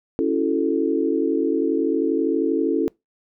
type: chord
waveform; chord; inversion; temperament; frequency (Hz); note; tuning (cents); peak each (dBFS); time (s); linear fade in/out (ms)
sine; F# minor seventh; second; equal; 277.2 / 329.6 / 370 / 440; C#4 / E4 / F#4 / A4; 0 / 0 / 0 / 0; -23 / -22 / -27 / -23; 0.19-2.88; 0
effects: noise-tail reverb RT60 0.2 s tail -25 dB re dry